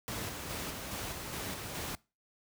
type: noise with tremolo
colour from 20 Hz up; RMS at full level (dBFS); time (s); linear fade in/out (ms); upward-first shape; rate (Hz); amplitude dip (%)
pink; -38; 0.08-1.95; 0; square; 2.4; 30
effects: noise-tail reverb RT60 0.3 s tail -23 dB re dry + high-pass 60 Hz 12 dB/octave